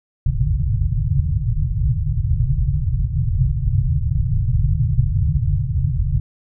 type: low-pass noise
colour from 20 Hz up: white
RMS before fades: -18 dBFS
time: 0.26-6.2 s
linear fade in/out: 2 ms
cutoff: 150 Hz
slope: 96 dB/octave
effects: none